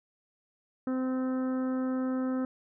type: harmonic tone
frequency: 258.4 Hz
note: C4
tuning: 21 cents flat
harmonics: 1 / 2 / 3 / 4 / 5 / 6 / 7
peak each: -28 / -37 / -48 / -49 / -44 / -51 / -57 dBFS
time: 0.87-2.45 s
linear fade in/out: 2 ms
effects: none